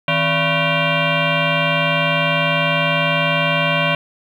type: tone with frequency modulation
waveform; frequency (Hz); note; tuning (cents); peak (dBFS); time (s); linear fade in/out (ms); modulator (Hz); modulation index
sine; 1100; C#6; -14; -14; 0.08-3.95; 2; 420; 4.7
effects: 8-bit